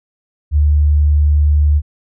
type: tone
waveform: sine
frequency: 74.1 Hz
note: D2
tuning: 16 cents sharp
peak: -8 dBFS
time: 0.51-1.82 s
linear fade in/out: 50 ms
effects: none